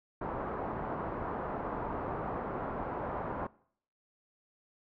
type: low-pass noise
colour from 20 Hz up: white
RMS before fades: -37 dBFS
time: 0.21-3.47 s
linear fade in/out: 5 ms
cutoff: 1100 Hz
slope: 24 dB/octave
effects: noise-tail reverb RT60 0.6 s tail -22 dB re dry